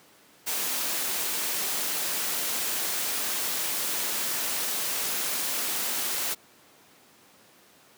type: noise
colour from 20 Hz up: white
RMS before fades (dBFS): -29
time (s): 0.46-6.35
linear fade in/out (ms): 20
effects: pink hiss -56 dBFS RMS until 7.97 s + high-pass 200 Hz 12 dB/octave